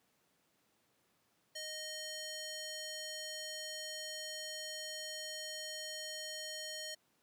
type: tone with band-pass filter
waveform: square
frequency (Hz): 620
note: D#5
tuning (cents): -6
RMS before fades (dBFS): -44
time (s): 1.55-6.95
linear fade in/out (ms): 10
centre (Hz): 5400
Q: 1
effects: pink hiss -75 dBFS RMS until 7.22 s + high-pass 150 Hz 12 dB/octave